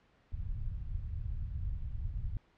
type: low-pass noise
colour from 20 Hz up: pink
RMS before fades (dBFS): -37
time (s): 0.32-2.37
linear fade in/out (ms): 2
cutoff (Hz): 110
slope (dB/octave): 24
effects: pink hiss -68 dBFS RMS until 2.57 s + low-pass 3000 Hz 12 dB/octave